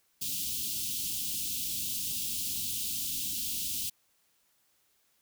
white band-stop noise, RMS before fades -34 dBFS, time 0.21-3.9 s, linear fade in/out 10 ms, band 300 to 2800 Hz, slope 48 dB/octave, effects white hiss -71 dBFS RMS until 5.21 s

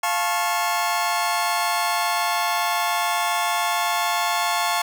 sawtooth chord, F augmented, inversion none, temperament just, 698.5 / 873.1 / 1091.3 Hz, F5 / A5 / C#6, 0 / -14 / -27 cents, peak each -21 dBFS, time 0.03-4.82 s, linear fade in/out 5 ms, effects none

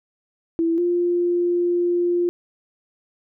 sine tone pair in turn, 331.7 / 349.9 Hz, E4 / F4, +11 / +3 cents, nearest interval minor second, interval 92 cents, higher second, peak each -17 dBFS, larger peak neither, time 0.59-0.78 / 0.78-2.29 s, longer second, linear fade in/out 0 ms, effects none

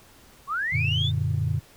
sine linear sweep, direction up, 1052 to 3669 Hz, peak -24 dBFS, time 0.47-1.12 s, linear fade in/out 50 ms
sine chord, Gb augmented, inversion none, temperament equal, 92.5 / 116.54 / 146.83 Hz, Gb2 / Bb2 / D3, 0 / 0 / 0 cents, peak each -26 dBFS, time 0.72-1.6 s, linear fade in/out 20 ms
effects tanh soft clip ceiling -14 dBFS + pink hiss -53 dBFS RMS until 1.76 s

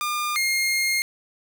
sawtooth tone pair in turn, 1206 / 2132 Hz, D6 / C7, +46 / +32 cents, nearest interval minor seventh, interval 986 cents, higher second, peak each -20 / -17 dBFS, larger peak second, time 0.01-0.36 / 0.36-1.02 s, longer second, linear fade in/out 0 ms, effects none

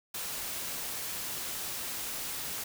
white noise, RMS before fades -37 dBFS, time 0.14-2.64 s, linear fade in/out 5 ms, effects none

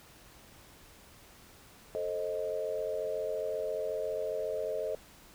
sine chord, A diminished, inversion none, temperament equal with one note detuned, 440 / 527.8 / 622.3 Hz, A4 / C5 / Eb5, 0 / +15 / 0 cents, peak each -36 / -37 / -35 dBFS, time 1.95-4.95 s, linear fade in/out 0 ms, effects pink hiss -56 dBFS RMS until 5.34 s

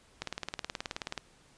click train, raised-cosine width 0.2 ms, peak -17 dBFS, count 19, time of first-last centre 0.22-1.177 s, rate 18.8 Hz, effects pink hiss -62 dBFS RMS until 1.57 s + resampled to 22050 Hz

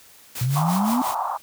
white noise with tremolo, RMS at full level -31 dBFS, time 0.35-1.15 s, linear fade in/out 5 ms, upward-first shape sine, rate 5.8 Hz, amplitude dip 75%
sine exponential sweep, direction up, 120 to 261.6 Hz, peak -19 dBFS, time 0.41-1.02 s, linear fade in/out 5 ms
white band-pass noise, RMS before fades -26 dBFS, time 0.55-1.38 s, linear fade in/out 20 ms, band 720 to 1100 Hz, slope 48 dB/octave
effects white hiss -50 dBFS RMS until 1.42 s

